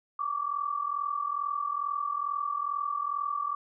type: tone pair together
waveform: sine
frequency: 1133.7 / 1176 Hz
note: C#6 / D6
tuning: +39 / +2 cents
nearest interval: minor second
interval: 63 cents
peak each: -32 / -31 dBFS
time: 0.19-3.55 s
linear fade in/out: 5 ms
effects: none